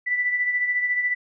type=beating tone pair; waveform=sine; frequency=1975.5 / 1989.5 Hz; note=B6 / B6; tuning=0 / +12 cents; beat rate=14 Hz; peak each=-21 / -30 dBFS; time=0.06-1.15 s; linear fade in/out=20 ms; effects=none